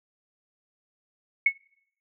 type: tone with exponential decay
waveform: sine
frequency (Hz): 2200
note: C#7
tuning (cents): -14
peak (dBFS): -13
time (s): 1.46-1.55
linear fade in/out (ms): 5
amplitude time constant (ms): 19
effects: noise-tail reverb RT60 0.7 s tail -25 dB re dry